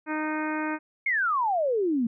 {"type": "harmonic tone", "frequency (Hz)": 308.5, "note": "D#4", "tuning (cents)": -15, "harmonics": [1, 2, 3, 4, 5, 6, 7, 8], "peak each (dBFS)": [-29, -37, -34, -38, -35, -40, -41, -42], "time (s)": [0.06, 0.79], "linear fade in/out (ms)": 50}
{"type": "exponential sweep", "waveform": "sine", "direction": "down", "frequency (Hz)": [2217, 221], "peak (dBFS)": -22, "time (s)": [1.06, 2.07], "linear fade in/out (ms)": 5}
{"effects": []}